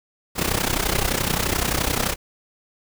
pink noise with amplitude modulation, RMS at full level -19 dBFS, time 0.35-2.16 s, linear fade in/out 50 ms, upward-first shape sine, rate 31.6 Hz, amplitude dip 80%, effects none

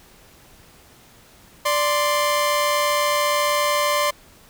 sawtooth tone pair together, 587.3 / 1046.4 Hz, D5 / C6, 0 / 0 cents, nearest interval minor seventh, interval 1000 cents, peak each -17 dBFS, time 1.65-4.11 s, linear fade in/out 10 ms, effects pink hiss -50 dBFS RMS until 4.49 s

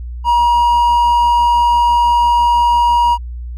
triangle tone, 954 Hz, A#5, 40 cents sharp, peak -7 dBFS, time 0.24-3.18 s, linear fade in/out 50 ms, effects added 60 Hz sine -23 dBFS peak until 3.57 s

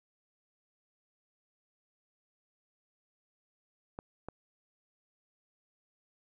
clicks, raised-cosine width 1 ms, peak -26 dBFS, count 2, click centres 3.989 / 4.286 s, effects none

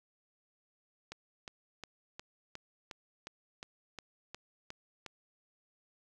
click train, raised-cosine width 0.2 ms, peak -26 dBFS, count 12, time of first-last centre 1.12-5.063 s, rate 2.79 Hz, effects none

